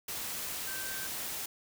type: tone in noise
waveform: sine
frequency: 1554 Hz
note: G6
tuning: 16 cents flat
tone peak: -42 dBFS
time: 0.67-1.07 s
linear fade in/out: 5 ms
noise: white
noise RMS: -38 dBFS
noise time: 0.08-1.46 s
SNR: -7 dB
effects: none